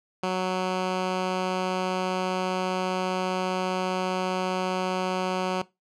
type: tone with low-pass filter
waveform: 10% pulse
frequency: 185 Hz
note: F#3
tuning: in tune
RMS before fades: -27 dBFS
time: 0.23-5.62 s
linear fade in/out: 5 ms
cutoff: 5400 Hz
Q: 0.65
effects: noise-tail reverb RT60 0.2 s tail -19 dB re dry